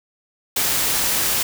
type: noise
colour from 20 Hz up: white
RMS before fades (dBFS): -20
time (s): 0.56-1.43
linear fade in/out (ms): 5
effects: none

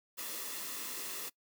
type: noise with comb filter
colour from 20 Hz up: white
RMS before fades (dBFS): -41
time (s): 0.17-1.3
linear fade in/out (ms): 20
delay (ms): 1.3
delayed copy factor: -0.5
effects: noise-tail reverb RT60 0.1 s tail -22 dB re dry + high-pass 200 Hz 12 dB/octave

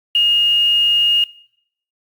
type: tone with quantisation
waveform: sine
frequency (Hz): 2849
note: F7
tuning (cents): +34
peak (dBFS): -11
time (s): 0.15-1.24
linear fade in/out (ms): 2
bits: 6
effects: noise-tail reverb RT60 0.7 s tail -21 dB re dry + Opus 48 kbps

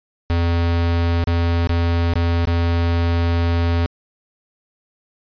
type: tone with dropouts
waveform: square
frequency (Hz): 85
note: F2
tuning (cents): -46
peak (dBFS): -16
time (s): 0.3-3.86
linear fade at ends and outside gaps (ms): 0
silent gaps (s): 1.24-1.273 / 1.672-1.694 / 2.136-2.156 / 2.453-2.473
effects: resampled to 11025 Hz

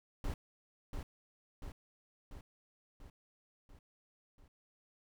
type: noise with echo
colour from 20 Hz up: brown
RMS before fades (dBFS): -37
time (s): 0.24-0.34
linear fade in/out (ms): 2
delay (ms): 690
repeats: 6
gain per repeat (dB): -4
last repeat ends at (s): 4.48
effects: none

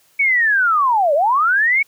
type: linear two-way sweep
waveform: sine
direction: down then up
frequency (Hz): 2269 to 550 to 2269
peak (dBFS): -12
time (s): 0.19-1.83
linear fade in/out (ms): 10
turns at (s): 1.14
effects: white hiss -56 dBFS RMS until 1.87 s + high-pass 80 Hz 12 dB/octave

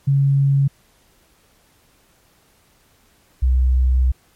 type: tone pair in turn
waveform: sine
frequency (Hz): 138.59 / 63.62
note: C#3 / C2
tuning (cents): 0 / -48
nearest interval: octave + minor second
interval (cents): 1348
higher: first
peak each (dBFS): -12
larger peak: neither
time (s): 0.07-0.68 / 3.42-4.12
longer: second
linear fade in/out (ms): 10
effects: pink hiss -57 dBFS RMS until 4.35 s + MP3 64 kbps

